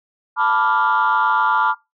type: chord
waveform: sine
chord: B half-diminished seventh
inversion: third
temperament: equal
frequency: 880 / 987.8 / 1174.7 / 1396.9 Hz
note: A5 / B5 / D6 / F6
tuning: 0 / 0 / 0 / 0 cents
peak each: -19 dBFS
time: 0.36-1.75 s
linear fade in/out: 50 ms
effects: noise-tail reverb RT60 0.2 s tail -19 dB re dry + tanh soft clip ceiling -8 dBFS